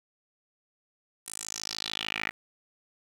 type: tone with band-pass filter sweep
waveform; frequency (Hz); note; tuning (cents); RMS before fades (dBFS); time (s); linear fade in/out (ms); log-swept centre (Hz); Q
10% pulse; 53.4; G#1; +49; -36; 1.26-2.31; 10; 9800 to 2000; 4.2
effects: 9-bit